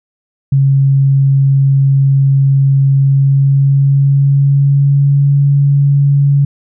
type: tone with pitch glide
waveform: sine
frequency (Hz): 137 to 141.01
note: C#3 to C#3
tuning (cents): -20 to +30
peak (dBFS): -6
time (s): 0.52-6.45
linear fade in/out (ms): 5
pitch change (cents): +50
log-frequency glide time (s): 2.95-5.34
effects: none